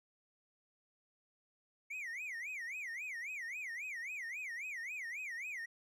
triangle tone with vibrato, 2151 Hz, C7, 47 cents sharp, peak -39 dBFS, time 1.9-5.66 s, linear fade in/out 10 ms, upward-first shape sine, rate 3.7 Hz, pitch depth 290 cents each way, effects none

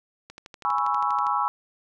click train, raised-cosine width 0.2 ms, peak -24 dBFS, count 13, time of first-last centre 0.3-1.268 s, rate 12.4 Hz
sine chord, C# minor seventh, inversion second, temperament equal, 830.6 / 987.8 / 1108.7 / 1318.5 Hz, G#5 / B5 / C#6 / E6, 0 / 0 / 0 / 0 cents, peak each -27 dBFS, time 0.65-1.48 s, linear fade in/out 0 ms
effects none

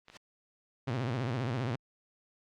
white noise with exponential growth, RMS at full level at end -41 dBFS, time 0.05-0.17 s, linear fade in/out 1 ms, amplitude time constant 25 ms
clicks, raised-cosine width 0.2 ms, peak -32 dBFS, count 2, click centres 0.083 / 0.1 s
sawtooth tone with vibrato, 123.47 Hz, B2, in tune, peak -27 dBFS, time 0.87-1.76 s, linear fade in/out 10 ms, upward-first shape sine, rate 15 Hz, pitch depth 180 cents each way
effects low-pass 4000 Hz 12 dB/octave + Opus 48 kbps

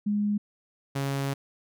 sine / sawtooth tone pair in turn, 206.9 / 138.09 Hz, G#3 / C#3, -6 / -6 cents, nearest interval perfect fifth, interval 700 cents, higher first, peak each -23 dBFS, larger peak neither, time 0.06-0.38 / 0.95-1.34 s, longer second, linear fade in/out 10 ms, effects none

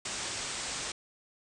white low-pass noise, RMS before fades -37 dBFS, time 0.05-0.92 s, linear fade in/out 5 ms, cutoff 8800 Hz, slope 96 dB/octave, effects none

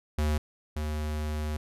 square tone pair in turn, 75.6 / 75.99 Hz, D#2 / D#2, -49 / -40 cents, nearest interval unison, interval 9 cents, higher second, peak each -25 / -30 dBFS, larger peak first, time 0.18-0.38 / 0.76-1.57 s, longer second, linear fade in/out 5 ms, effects resampled to 32000 Hz

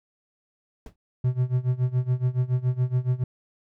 brown noise with exponential decay, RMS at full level -35 dBFS, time 0.86-0.96 s, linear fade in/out 2 ms, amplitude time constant 20 ms
triangle tone with tremolo, 126.1 Hz, B2, 36 cents sharp, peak -16 dBFS, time 1.24-3.24 s, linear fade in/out 5 ms, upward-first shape sine, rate 7.1 Hz, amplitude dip 90%
effects none

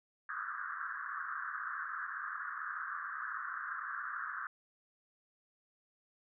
white band-pass noise, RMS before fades -41 dBFS, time 0.29-4.47 s, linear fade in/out 2 ms, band 1100 to 1700 Hz, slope 96 dB/octave, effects none

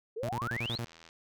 sine exponential sweep, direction up, 415.3 to 4475 Hz, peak -34 dBFS, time 0.16-0.78 s, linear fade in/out 10 ms
sawtooth tone bursts, 118 Hz, A#2, 22 cents sharp, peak -30 dBFS, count 7, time 0.23-0.847 s, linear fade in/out 0 ms, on 59 ms, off 34 ms
click train, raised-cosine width 0.2 ms, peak -35 dBFS, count 43, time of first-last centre 0.58-1.089 s, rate 82.5 Hz
effects none

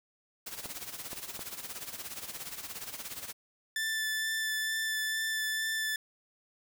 white noise with tremolo, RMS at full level -39 dBFS, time 0.46-3.33 s, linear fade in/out 10 ms, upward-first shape sine, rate 17 Hz, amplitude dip 70%
clicks, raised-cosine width 1 ms, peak -28 dBFS, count 3, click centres 0.658 / 1.131 / 1.393 s
sawtooth tone with vibrato, 1760 Hz, A6, in tune, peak -27 dBFS, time 3.76-5.96 s, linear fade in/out 2 ms, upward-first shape sine, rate 2.2 Hz, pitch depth 10 cents each way
effects none

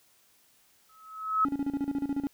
sine tone with exponential growth, 1288 Hz, E6, 41 cents flat, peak -19 dBFS, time 0.89-1.45 s, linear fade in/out 5 ms, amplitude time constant 120 ms
triangle tone with tremolo, 280 Hz, C#4, 18 cents sharp, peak -24 dBFS, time 1.45-2.27 s, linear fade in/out 0 ms, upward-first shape square, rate 14 Hz, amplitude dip 80%
effects white hiss -64 dBFS RMS until 2.33 s

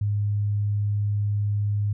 sine tone, 103.1 Hz, G#2, 12 cents flat, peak -21 dBFS, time 0.01-1.93 s, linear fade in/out 5 ms, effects none

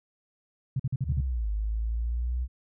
sine tone bursts, 130.81 Hz, C3, in tune, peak -24 dBFS, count 6, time 0.76-1.206 s, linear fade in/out 5 ms, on 36 ms, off 46 ms
sine linear two-way sweep, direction down then up, 79.6 to 51.4 to 62.7 Hz, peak -26 dBFS, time 1.04-2.48 s, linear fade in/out 50 ms, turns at 1.49 s
effects none

